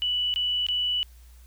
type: tone with dropouts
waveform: sine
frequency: 2960 Hz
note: F#7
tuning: in tune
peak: -23 dBFS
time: 0.02-1.03 s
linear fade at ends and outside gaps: 0 ms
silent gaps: 0.34-0.36 / 0.666-0.686 s
effects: added 60 Hz sine -47 dBFS peak until 1.46 s + white hiss -60 dBFS RMS until 1.46 s